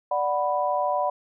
sine chord, B minor, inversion first, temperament equal, 587.3 / 740 / 987.8 Hz, D5 / F#5 / B5, 0 / 0 / 0 cents, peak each -26 / -26 / -26 dBFS, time 0.11-1.1 s, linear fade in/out 5 ms, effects none

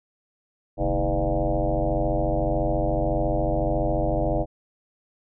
sine tone with frequency modulation, 318.5 Hz, D#4, 41 cents sharp, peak -20 dBFS, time 0.77-4.46 s, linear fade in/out 50 ms, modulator 94.1 Hz, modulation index 4.2, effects none

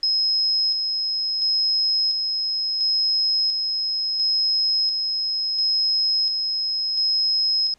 sine tone with tremolo, 5130 Hz, E8, 48 cents flat, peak -17 dBFS, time 0.03-7.74 s, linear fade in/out 2 ms, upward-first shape square, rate 0.72 Hz, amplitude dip 35%, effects pink hiss -60 dBFS RMS until 7.78 s + low-pass 8000 Hz 12 dB/octave

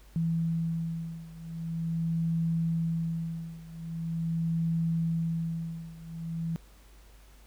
sine beating tone pair, 164.81 / 165.24 Hz, E3 / E3, 0 / +4 cents, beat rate 0.43 Hz, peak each -30 / -32 dBFS, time 0.16-6.56 s, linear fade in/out 0 ms, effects added 50 Hz sine -52 dBFS peak until 7.46 s + pink hiss -60 dBFS RMS until 7.46 s

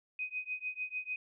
sine tone with tremolo, 2505 Hz, D#7, 11 cents sharp, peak -32 dBFS, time 0.19-1.16 s, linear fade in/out 2 ms, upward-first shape triangle, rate 6.7 Hz, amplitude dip 100%, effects none

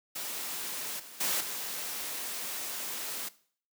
white noise with level steps, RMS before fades -37 / -48 / -30 / -37 dBFS, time 0.15-3.29 s, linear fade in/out 10 ms, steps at 0.99 / 1.2 / 1.4 s, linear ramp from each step 10 ms, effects noise-tail reverb RT60 0.5 s tail -18 dB re dry + high-pass 200 Hz 12 dB/octave

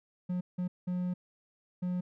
triangle tone bursts at uneven times, 180 Hz, F#3, 47 cents flat, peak -28 dBFS, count 4, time 0.29-0.41 / 0.58-0.68 / 0.87-1.14 / 1.82-2.01 s, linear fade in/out 10 ms, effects none

